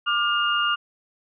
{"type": "tone cluster", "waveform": "sine", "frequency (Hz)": [1189, 1415, 2826], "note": ["D6", "F6", "F7"], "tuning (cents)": [21, 22, 20], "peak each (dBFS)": -24, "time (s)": [0.06, 0.76], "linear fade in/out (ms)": 20, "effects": []}